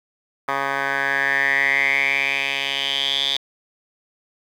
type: tone with band-pass filter sweep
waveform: 10% pulse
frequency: 138 Hz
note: C#3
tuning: 7 cents flat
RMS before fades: -21 dBFS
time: 0.48-3.37 s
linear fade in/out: 5 ms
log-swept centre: 1300 to 3600 Hz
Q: 7.3
effects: 8-bit